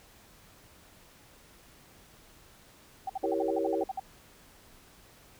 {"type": "tone bursts", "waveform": "sine", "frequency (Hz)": 771, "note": "G5", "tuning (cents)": -29, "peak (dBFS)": -30, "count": 12, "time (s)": [3.07, 3.998], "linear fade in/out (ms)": 5, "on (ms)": 26, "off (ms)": 56}
{"type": "chord", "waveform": "sine", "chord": "E diminished seventh", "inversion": "none", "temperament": "equal", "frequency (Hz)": [329.6, 392, 466.2, 554.4], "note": ["E4", "G4", "Bb4", "Db5"], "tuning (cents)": [0, 0, 0, 0], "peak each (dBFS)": -33, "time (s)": [3.23, 3.84], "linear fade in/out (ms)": 5}
{"effects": ["pink hiss -57 dBFS RMS until 5.39 s"]}